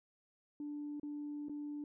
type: tone with dropouts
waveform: sine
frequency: 293.7 Hz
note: D4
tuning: in tune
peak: -39 dBFS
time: 0.6-1.84 s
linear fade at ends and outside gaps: 2 ms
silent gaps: 0.998-1.031 / 1.485-1.495 s
effects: tanh soft clip ceiling -36 dBFS